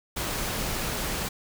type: noise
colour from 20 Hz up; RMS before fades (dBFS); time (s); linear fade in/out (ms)
pink; -30; 0.16-1.29; 10
effects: none